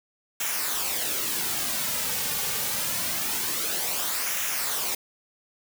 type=noise with flanger; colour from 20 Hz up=white; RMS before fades=-28 dBFS; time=0.4-4.95 s; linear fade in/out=5 ms; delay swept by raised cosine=0.22 to 3.02 ms; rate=0.25 Hz; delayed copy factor=-0.55; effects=none